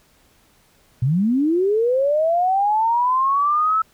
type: linear sweep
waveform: sine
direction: up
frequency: 115.7 to 1318.5 Hz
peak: -15 dBFS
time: 1.02-3.82 s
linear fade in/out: 5 ms
effects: pink hiss -57 dBFS RMS until 3.93 s